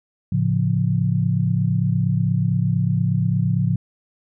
sine chord, A augmented, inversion none, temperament equal, 110 / 138.59 / 174.61 Hz, A2 / C#3 / E#3, 0 / 0 / 0 cents, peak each -21 dBFS, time 0.32-3.76 s, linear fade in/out 5 ms, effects none

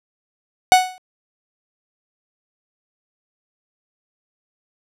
45% pulse tone with exponential decay, 740 Hz, F#5, in tune, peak -4 dBFS, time 0.72-0.98 s, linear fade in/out 0 ms, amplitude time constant 56 ms, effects low-pass 11000 Hz 12 dB/octave

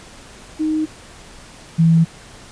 sine tone pair in turn, 311.1 / 164.41 Hz, D#4 / E3, 0 / -4 cents, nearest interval major seventh, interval 1104 cents, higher first, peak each -16 / -9 dBFS, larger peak second, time 0.59-0.86 / 1.78-2.05 s, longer neither, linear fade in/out 20 ms, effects pink hiss -41 dBFS RMS until 2.51 s + resampled to 22050 Hz

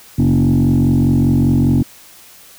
sine tone with frequency modulation, 189.4 Hz, F#3, 41 cents sharp, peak -8 dBFS, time 0.18-1.83 s, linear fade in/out 10 ms, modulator 45 Hz, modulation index 2.4, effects tanh soft clip ceiling -7 dBFS + white hiss -42 dBFS RMS until 2.58 s

